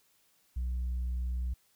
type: tone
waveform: sine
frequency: 61.74 Hz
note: B1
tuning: in tune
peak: -28 dBFS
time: 0.56-1.54 s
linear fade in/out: 10 ms
effects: tanh soft clip ceiling -29 dBFS + white hiss -69 dBFS RMS until 1.75 s